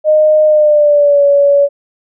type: tone with pitch glide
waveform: sine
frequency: 615 to 567.2 Hz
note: D#5 to C#5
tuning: -20 to +40 cents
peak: -5 dBFS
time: 0.04-1.69 s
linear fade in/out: 50 ms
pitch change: -140 cents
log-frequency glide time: 0.45-1.24 s
effects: none